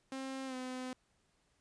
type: tone with pitch glide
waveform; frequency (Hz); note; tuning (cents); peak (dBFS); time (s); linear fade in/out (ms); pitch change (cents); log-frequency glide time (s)
sawtooth; 266.1 to 255.3; C4 to C4; +29 to -42; -36; 0.12-0.93; 2; -71; 0.46-0.55
effects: pink hiss -75 dBFS RMS until 1.6 s + resampled to 22050 Hz